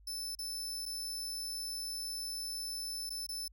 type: tone with dropouts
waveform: sawtooth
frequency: 5274 Hz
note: E8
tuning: in tune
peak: -35 dBFS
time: 0.07-3.48 s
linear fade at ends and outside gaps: 5 ms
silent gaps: 0.352-0.388 / 0.856-0.86 / 3.095-3.103 / 3.267-3.289 s
effects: added 50 Hz sine -57 dBFS peak until 3.52 s